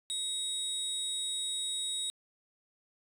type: tone cluster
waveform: sine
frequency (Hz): 3780 / 7960 / 9550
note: A#7 / B8 / D9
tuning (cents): +23 / +13 / +28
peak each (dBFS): -33 / -38 / -40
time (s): 0.1-2.1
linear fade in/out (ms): 0
effects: tanh soft clip ceiling -26 dBFS + 11-bit